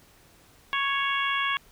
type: harmonic tone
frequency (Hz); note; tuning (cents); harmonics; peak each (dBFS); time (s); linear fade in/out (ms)
554.4; C#5; 0; 2 / 3 / 4 / 5 / 6; -28 / -30 / -31 / -32 / -33; 0.73-1.57; 0
effects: pink hiss -57 dBFS RMS until 1.71 s